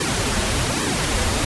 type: noise with flanger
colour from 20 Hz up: pink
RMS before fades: -21 dBFS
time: 0-1.45 s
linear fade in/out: 5 ms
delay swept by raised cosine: 1.4 to 7.1 ms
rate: 1.2 Hz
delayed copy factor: -1
effects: resampled to 24000 Hz